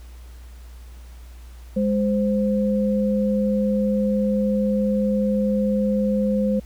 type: tone pair together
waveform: sine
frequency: 206 / 519 Hz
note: G#3 / C5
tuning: -14 / -14 cents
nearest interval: octave + major third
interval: 1600 cents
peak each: -19 / -23 dBFS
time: 1.76-6.6 s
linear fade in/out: 10 ms
effects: added 60 Hz sine -38 dBFS peak until 6.65 s + pink hiss -53 dBFS RMS until 6.65 s